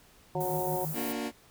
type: tone with tremolo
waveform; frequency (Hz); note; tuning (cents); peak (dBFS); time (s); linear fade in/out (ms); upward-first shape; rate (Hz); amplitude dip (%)
sine; 155.56; D#3; 0; -32; 0.35-0.97; 0; sine; 6.1; 90
type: harmonic tone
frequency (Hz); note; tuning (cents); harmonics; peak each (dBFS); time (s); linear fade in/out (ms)
182.4; F#3; -24; 2 / 3 / 4 / 5; -34 / -35 / -35 / -37; 0.35-0.85; 2
type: band-stop noise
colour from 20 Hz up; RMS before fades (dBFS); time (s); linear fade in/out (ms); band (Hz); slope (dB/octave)
white; -38; 0.4-1.13; 10; 670 to 13000; 12
type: chord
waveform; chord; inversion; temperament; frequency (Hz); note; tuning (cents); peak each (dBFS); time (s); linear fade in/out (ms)
sawtooth; Bb augmented; none; just; 233.1 / 291.4 / 364.2; Bb3 / D4 / F#4; 0 / -13 / -27; -31 / -32 / -35; 0.93-1.32; 50
effects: pink hiss -59 dBFS RMS until 1.5 s